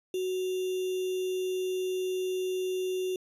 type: tone with sample-and-hold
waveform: sine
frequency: 370.9 Hz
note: F#4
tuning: 4 cents sharp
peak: -28 dBFS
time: 0.14-3.16 s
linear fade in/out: 2 ms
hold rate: 3150 Hz
effects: resampled to 32000 Hz